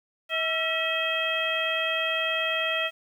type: harmonic tone with a mistuned harmonic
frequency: 643 Hz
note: E5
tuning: 43 cents flat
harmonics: 1 / 2 / 3 / 4 / 5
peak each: -31 / -33 / -31 / -29 / -30 dBFS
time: 0.29-2.91 s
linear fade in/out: 50 ms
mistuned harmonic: 2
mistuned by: +78 cents
effects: 9-bit